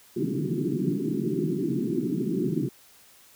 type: band-pass noise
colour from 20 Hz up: white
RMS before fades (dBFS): -27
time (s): 0.16-2.69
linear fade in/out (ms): 10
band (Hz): 130 to 390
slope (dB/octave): 96
effects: white hiss -55 dBFS RMS until 3.35 s